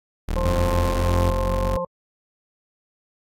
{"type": "linear sweep", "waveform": "30% pulse", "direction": "up", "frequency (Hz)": [38.7, 46.76], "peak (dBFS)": -19, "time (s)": [0.28, 1.77], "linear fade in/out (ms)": 10}
{"type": "harmonic tone", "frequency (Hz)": 175.6, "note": "F3", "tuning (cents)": 10, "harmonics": [1, 3, 5, 6], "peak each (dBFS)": [-33, -25, -35, -30], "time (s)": [0.36, 1.85], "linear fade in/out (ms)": 5}
{"type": "tone with vibrato", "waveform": "sawtooth", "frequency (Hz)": 87.6, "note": "F2", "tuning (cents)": 6, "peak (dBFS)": -18, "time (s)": [0.45, 1.3], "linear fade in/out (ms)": 0, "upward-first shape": "sine", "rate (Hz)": 8, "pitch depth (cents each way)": 11}
{"effects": ["AAC 64 kbps"]}